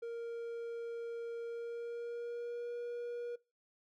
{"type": "tone with pitch glide", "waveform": "triangle", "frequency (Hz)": [466.2, 478.5], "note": ["A#4", "A#4"], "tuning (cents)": [0, 45], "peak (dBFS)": -37, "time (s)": [0.02, 3.36], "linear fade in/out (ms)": 10, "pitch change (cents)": 45, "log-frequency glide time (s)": [1.44, 2.75], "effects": ["noise-tail reverb RT60 0.3 s tail -23 dB re dry"]}